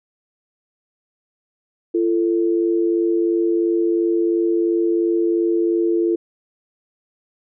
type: tone pair together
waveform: sine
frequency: 340.8 / 443.7 Hz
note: F4 / A4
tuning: -42 / +14 cents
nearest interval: perfect fourth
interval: 456 cents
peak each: -16 / -22 dBFS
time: 1.94-6.16 s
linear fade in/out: 10 ms
effects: none